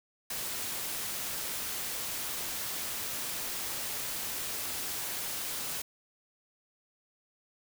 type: noise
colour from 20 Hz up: white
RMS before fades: -36 dBFS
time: 0.3-5.82 s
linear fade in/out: 5 ms
effects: none